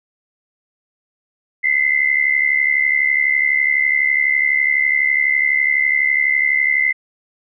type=tone pair together; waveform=sine; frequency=2021 / 2093 Hz; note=B6 / C7; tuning=+39 / 0 cents; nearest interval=minor second; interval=61 cents; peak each=-16 dBFS; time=1.63-6.93 s; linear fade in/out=20 ms; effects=none